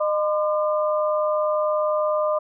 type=tone cluster; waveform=sine; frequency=611 / 1023 / 1200 Hz; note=D#5 / C6 / D6; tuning=-32 / -39 / +37 cents; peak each=-20 / -29 / -27 dBFS; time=0-2.39 s; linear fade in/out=10 ms; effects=none